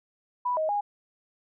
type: tone with pitch steps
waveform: sine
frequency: 986 / 628 / 821 Hz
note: B5 / D#5 / G#5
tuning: -3 / +16 / -20 cents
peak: -24 dBFS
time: 0.45-0.81 s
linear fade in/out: 10 ms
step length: 120 ms
effects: none